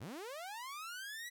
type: linear sweep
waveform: sawtooth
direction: up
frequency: 77.3 to 1975.5 Hz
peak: -40 dBFS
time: 0-1.3 s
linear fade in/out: 20 ms
effects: none